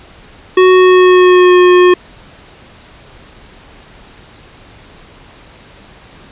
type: tone with pitch glide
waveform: square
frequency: 370 to 360.3 Hz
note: F#4 to F#4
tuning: 0 to -46 cents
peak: -4 dBFS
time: 0.57-1.94 s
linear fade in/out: 5 ms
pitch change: -46 cents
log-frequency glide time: 0.71-1.59 s
effects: pink hiss -39 dBFS RMS until 6.31 s + resampled to 8000 Hz